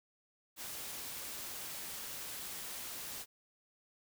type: noise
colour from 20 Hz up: white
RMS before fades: -44 dBFS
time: 0.56-3.26 s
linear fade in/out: 50 ms
effects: none